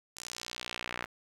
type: tone with band-pass filter sweep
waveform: sawtooth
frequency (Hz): 60.7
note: B1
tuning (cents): -29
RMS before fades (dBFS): -42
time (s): 0.16-1.06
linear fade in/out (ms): 10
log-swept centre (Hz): 7800 to 1700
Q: 1.5
effects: 10-bit

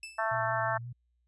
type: tone with exponential decay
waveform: sawtooth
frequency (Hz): 2637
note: E7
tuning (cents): 0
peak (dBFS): -34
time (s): 0.03-0.34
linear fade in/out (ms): 2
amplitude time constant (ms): 67
type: harmonic tone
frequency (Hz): 222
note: A3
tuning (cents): +16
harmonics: 3 / 4 / 5 / 6 / 7 / 8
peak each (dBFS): -33 / -34 / -35 / -36 / -36 / -37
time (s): 0.18-0.78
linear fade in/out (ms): 10
type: tone with vibrato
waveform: sine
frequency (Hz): 119.8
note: A#2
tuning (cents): +48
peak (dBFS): -38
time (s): 0.31-0.93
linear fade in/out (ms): 10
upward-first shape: sine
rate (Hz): 5.6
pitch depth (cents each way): 42
effects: added 60 Hz sine -70 dBFS peak until 1.27 s + resampled to 24000 Hz

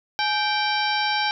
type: harmonic tone with a mistuned harmonic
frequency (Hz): 781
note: G5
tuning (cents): -7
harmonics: 1 / 2 / 3 / 4 / 5 / 6 / 7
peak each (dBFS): -24 / -27 / -29 / -30 / -31 / -32 / -32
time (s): 0.19-1.31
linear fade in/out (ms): 0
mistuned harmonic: 1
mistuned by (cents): +130
effects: none

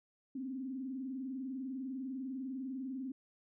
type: tone with vibrato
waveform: sine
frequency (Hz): 261.6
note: C4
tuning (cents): 0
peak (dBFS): -38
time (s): 0.35-3.12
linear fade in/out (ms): 5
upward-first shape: sine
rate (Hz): 20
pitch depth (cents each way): 110
effects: none

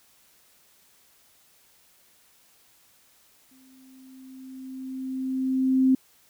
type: tone with exponential growth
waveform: sine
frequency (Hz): 261.6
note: C4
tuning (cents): 0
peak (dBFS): -15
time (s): 3.51-5.95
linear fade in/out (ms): 5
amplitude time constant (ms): 530
effects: white hiss -60 dBFS RMS until 6.29 s

